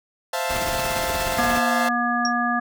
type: chord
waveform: sawtooth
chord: F major seventh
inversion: second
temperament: equal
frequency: 523.3 / 659.3 / 698.5 / 880 Hz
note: C5 / E5 / F5 / A5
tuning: 0 / 0 / 0 / 0 cents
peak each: -25 dBFS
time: 0.33-1.89 s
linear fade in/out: 5 ms
type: noise with tremolo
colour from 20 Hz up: pink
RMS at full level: -27 dBFS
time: 0.49-1.6 s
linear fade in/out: 20 ms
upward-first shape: triangle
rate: 17 Hz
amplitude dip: 55%
type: harmonic tone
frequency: 240 Hz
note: B3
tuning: 49 cents flat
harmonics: 1 / 3 / 5 / 7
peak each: -25 / -25 / -25 / -25 dBFS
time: 1.38-2.6 s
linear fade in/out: 10 ms
type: tone with exponential decay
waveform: sine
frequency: 5588 Hz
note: F8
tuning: in tune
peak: -18 dBFS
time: 2.25-2.33 s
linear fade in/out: 2 ms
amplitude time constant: 16 ms
effects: none